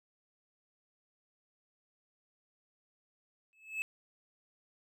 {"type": "tone with exponential growth", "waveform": "triangle", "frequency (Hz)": 2600, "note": "E7", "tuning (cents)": -24, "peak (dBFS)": -28, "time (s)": [3.53, 3.82], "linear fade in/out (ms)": 0, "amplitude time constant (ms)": 62, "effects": []}